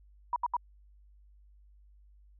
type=tone bursts; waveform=sine; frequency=968 Hz; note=B5; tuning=35 cents flat; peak=-26 dBFS; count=3; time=0.33-0.567 s; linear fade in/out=2 ms; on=31 ms; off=72 ms; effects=added 50 Hz sine -56 dBFS peak until 2.39 s